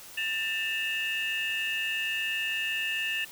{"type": "tone cluster", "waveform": "sine", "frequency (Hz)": [1780, 2626, 2825], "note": ["A6", "E7", "F7"], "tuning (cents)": [20, -7, 19], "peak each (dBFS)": -31, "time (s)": [0.17, 3.25], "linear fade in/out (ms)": 10, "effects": ["tanh soft clip ceiling -23 dBFS", "white hiss -47 dBFS RMS until 3.31 s"]}